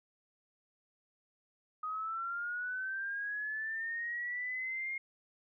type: linear sweep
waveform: sine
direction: up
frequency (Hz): 1244.5 to 2140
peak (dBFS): -35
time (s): 1.83-4.98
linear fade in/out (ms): 5
effects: none